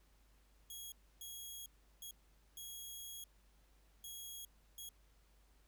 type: tone bursts at uneven times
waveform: 10% pulse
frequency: 3311 Hz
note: G#7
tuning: 6 cents flat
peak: -39 dBFS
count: 6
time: 0.7-0.92 / 1.21-1.66 / 2.02-2.11 / 2.57-3.24 / 4.04-4.45 / 4.78-4.89 s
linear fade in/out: 2 ms
effects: added 50 Hz sine -67 dBFS peak until 5.67 s + pink hiss -74 dBFS RMS until 5.67 s